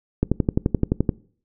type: click train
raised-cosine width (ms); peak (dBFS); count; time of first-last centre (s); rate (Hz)
3; -5; 11; 0.23-1.092; 11.6
effects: noise-tail reverb RT60 0.5 s tail -22 dB re dry